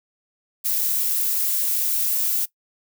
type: noise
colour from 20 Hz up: violet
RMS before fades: -22 dBFS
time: 0.64-2.46 s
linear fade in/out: 20 ms
effects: noise-tail reverb RT60 0.1 s tail -19 dB re dry